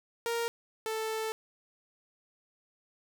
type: tone pair in turn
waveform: sawtooth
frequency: 466.2 / 440.7 Hz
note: A#4 / A4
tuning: 0 / +3 cents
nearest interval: minor second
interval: 97 cents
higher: first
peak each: -26 / -28 dBFS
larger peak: first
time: 0.26-0.48 / 0.86-1.32 s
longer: second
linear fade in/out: 0 ms
effects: none